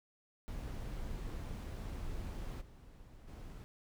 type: noise with level steps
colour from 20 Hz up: brown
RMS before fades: -42 / -55 / -48 dBFS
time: 0.48-3.64 s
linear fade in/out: 0 ms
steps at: 2.6 / 3.27 s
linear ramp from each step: 20 ms
effects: none